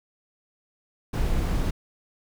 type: noise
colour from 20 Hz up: brown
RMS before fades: -24 dBFS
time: 1.13-1.71 s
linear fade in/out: 10 ms
effects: none

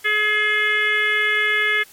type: harmonic tone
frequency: 424 Hz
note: G#4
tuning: 36 cents sharp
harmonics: 1 / 3 / 4 / 5 / 6 / 7 / 8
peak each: -29 / -29 / -20 / -19 / -31 / -30 / -30 dBFS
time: 0.04-1.84 s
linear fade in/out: 20 ms
effects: white hiss -47 dBFS RMS until 1.92 s + MP3 64 kbps

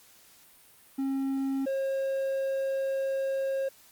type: tone pair in turn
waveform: triangle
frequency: 270.3 / 539.3 Hz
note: C#4 / C#5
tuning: -44 / -48 cents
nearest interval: octave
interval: 1196 cents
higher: second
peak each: -25 dBFS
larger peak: neither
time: 0.98-1.66 / 1.66-3.69 s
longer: second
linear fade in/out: 10 ms
effects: white hiss -57 dBFS RMS until 3.91 s + Opus 48 kbps

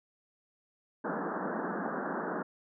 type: band-pass noise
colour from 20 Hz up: pink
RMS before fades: -35 dBFS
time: 1.04-2.43 s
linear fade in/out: 10 ms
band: 170 to 1700 Hz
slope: 96 dB/octave
effects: none

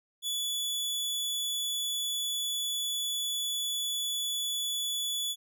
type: tone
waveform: sawtooth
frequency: 3430 Hz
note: A7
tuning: 45 cents flat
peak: -27 dBFS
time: 0.22-5.36 s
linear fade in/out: 50 ms
effects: none

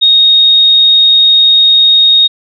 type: tone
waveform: sine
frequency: 3729 Hz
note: A#7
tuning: in tune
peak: -3 dBFS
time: 0.01-2.28 s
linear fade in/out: 20 ms
effects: none

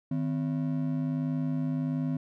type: ring-modulated tone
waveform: triangle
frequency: 206.4 Hz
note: G#3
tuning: 10 cents flat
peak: -22 dBFS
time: 0.11-2.17 s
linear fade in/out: 5 ms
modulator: 50.7 Hz
effects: none

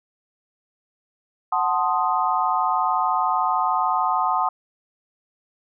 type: chord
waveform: sine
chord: F# diminished seventh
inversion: none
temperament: equal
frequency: 740 / 880 / 1046.5 / 1244.5 Hz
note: F#5 / A5 / C6 / Eb6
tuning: 0 / 0 / 0 / 0 cents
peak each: -24 dBFS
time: 1.52-4.49 s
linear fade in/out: 5 ms
effects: none

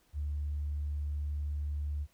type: tone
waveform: sine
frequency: 73.42 Hz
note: D2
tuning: in tune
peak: -31 dBFS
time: 0.13-2.07 s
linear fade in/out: 50 ms
effects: tanh soft clip ceiling -27 dBFS + pink hiss -69 dBFS RMS until 2.13 s

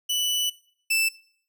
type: tone pair in turn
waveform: sawtooth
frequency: 2972 / 2648 Hz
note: F#7 / E7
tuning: +7 / +7 cents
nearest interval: major second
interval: 200 cents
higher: first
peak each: -20 / -17 dBFS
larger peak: second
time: 0.09-0.5 / 0.9-1.09 s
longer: first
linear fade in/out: 10 ms
effects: noise-tail reverb RT60 0.6 s tail -21 dB re dry

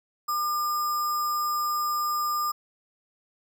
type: tone with sample-and-hold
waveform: sine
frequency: 1203 Hz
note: D6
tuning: 41 cents sharp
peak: -24 dBFS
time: 0.28-2.52 s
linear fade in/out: 10 ms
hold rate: 6300 Hz
effects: none

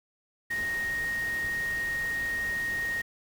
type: tone in noise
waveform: sine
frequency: 1864.7 Hz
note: A#6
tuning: in tune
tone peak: -28 dBFS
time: 0.5-3.02 s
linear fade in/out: 10 ms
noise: pink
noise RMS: -42 dBFS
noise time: 0.5-3.02 s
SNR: +11 dB
effects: none

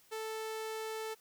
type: tone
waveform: sawtooth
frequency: 440 Hz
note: A4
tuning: in tune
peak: -34 dBFS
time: 0.11-1.15 s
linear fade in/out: 20 ms
effects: white hiss -65 dBFS RMS until 1.2 s

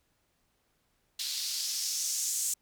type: noise with band-pass filter sweep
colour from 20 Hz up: blue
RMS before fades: -33 dBFS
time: 1.19-2.54 s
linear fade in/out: 5 ms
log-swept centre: 4000 to 7500 Hz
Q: 2.6
effects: pink hiss -74 dBFS RMS until 2.61 s

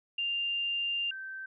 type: tone pair in turn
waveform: sine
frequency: 2794 / 1552.8 Hz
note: F7 / G6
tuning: 0 / -17 cents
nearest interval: minor seventh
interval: 1017 cents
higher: first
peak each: -29 / -38 dBFS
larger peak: first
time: 0.18-1.11 / 1.11-1.46 s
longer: first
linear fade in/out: 5 ms
effects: none

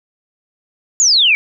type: exponential sweep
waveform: sine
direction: down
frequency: 7160 to 2243 Hz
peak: -8 dBFS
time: 1-1.35 s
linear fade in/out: 0 ms
effects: none

